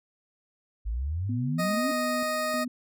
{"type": "exponential sweep", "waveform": "sine", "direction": "up", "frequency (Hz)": [50.2, 290], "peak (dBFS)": -27, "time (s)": [0.85, 1.92], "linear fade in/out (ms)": 20}
{"type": "tone with tremolo", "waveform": "sine", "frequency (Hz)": 246.9, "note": "B3", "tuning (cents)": 0, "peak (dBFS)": -30, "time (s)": [1.29, 2.68], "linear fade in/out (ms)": 5, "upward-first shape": "square", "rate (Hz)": 1.6, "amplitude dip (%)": 60}
{"type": "tone", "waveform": "20% pulse", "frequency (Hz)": 622.3, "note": "D#5", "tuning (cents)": 0, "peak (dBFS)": -22, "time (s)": [1.58, 2.65], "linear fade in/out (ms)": 20}
{"effects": []}